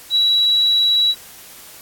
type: tone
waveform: sine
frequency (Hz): 3906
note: B7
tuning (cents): -20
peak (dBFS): -12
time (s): 0.1-1.15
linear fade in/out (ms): 50
effects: white hiss -40 dBFS RMS until 1.81 s + AAC 64 kbps